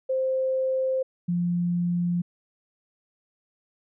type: tone pair in turn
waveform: sine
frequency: 523.3 / 174.63 Hz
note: C5 / F3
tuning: 0 / 0 cents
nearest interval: octave + perfect fifth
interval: 1900 cents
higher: first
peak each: -22 / -22 dBFS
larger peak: neither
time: 0.09-1.03 / 1.28-2.22 s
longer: neither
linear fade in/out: 10 ms
effects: none